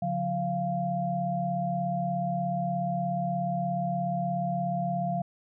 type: tone cluster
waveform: sine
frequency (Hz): 142.6 / 179.4 / 694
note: C#3 / F3 / F5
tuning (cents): +49 / +47 / -11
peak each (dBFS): -34 / -31 / -29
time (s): 0.02-5.22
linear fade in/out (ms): 5
effects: none